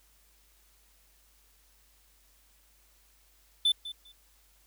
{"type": "tone with echo", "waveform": "triangle", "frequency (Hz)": 3520, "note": "A7", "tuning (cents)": 0, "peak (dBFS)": -20, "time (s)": [3.65, 3.72], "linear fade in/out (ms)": 5, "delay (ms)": 200, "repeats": 2, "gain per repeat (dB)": -15, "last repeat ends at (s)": 4.12, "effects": ["added 50 Hz sine -65 dBFS peak until 4.66 s", "white hiss -65 dBFS RMS until 4.66 s"]}